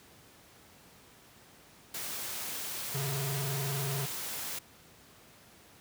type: noise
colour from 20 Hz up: white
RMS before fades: -38 dBFS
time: 1.94-4.59 s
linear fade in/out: 5 ms
type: tone with vibrato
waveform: square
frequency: 137.4 Hz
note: C#3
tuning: 15 cents flat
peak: -33 dBFS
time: 2.94-4.06 s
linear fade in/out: 10 ms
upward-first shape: sine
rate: 20 Hz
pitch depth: 110 cents each way
effects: pink hiss -57 dBFS RMS until 5.8 s + high-pass 80 Hz 12 dB/octave